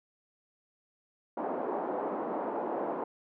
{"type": "band-pass noise", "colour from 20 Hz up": "white", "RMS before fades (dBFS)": -34, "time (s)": [1.37, 3.04], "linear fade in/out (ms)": 5, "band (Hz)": [250, 870], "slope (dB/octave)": 24, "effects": []}